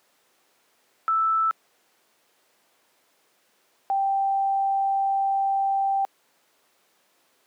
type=tone pair in turn; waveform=sine; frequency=1318.5 / 784 Hz; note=E6 / G5; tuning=0 / 0 cents; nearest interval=major sixth; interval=900 cents; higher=first; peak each=-19 / -20 dBFS; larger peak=first; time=1.08-1.51 / 3.9-6.05 s; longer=second; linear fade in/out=0 ms; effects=pink hiss -64 dBFS RMS until 7.46 s + high-pass 400 Hz 12 dB/octave